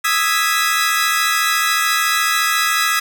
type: chord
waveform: sawtooth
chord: E major seventh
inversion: third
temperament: equal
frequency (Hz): 1244.5 / 1318.5 / 1661.2 / 1975.5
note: D#6 / E6 / G#6 / B6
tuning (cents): 0 / 0 / 0 / 0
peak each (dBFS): -17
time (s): 0.04-3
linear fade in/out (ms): 10
effects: none